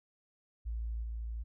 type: tone with level steps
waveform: sine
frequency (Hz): 56.5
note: A1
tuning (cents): +47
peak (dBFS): -34 / -36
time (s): 0.65-1.44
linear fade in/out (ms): 20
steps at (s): 1.03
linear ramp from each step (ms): 5
effects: none